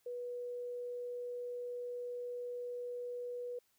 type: tone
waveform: sine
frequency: 488.2 Hz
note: B4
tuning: 20 cents flat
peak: -39 dBFS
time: 0.06-3.59 s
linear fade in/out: 5 ms
effects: white hiss -75 dBFS RMS until 3.78 s